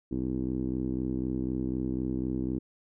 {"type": "tone with low-pass filter", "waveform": "10% pulse", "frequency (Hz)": 64, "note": "C2", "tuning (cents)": -38, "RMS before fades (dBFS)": -31, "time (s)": [0.11, 2.59], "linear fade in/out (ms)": 10, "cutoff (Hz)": 310, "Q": 3, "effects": []}